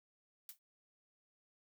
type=noise with exponential decay; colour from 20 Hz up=blue; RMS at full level=-45 dBFS; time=0.49-0.59 s; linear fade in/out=1 ms; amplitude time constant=20 ms; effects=none